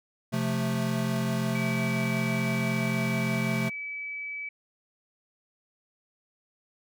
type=chord; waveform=square; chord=F major; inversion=second; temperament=equal; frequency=130.81 / 174.61 / 220 Hz; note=C3 / F3 / A3; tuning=0 / 0 / 0 cents; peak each=-31 / -33 / -30 dBFS; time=0.32-3.7 s; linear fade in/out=20 ms
type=tone; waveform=sine; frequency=2295 Hz; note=D7; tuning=40 cents flat; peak=-33 dBFS; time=1.55-4.49 s; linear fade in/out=5 ms
effects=none